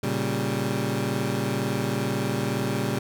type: chord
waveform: 20% pulse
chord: G diminished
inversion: first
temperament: equal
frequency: 116.54 / 138.59 / 196 Hz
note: Bb2 / Db3 / G3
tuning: 0 / 0 / 0 cents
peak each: -24 dBFS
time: 0.03-2.99 s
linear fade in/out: 5 ms
effects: none